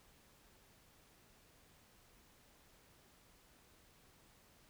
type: silence
effects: pink hiss -67 dBFS RMS until 4.69 s